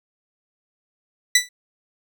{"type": "tone with exponential decay", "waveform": "15% pulse", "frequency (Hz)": 1975.5, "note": "B6", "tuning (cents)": 0, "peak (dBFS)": -3, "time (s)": [1.35, 1.49], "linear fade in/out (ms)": 5, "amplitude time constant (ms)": 29, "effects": []}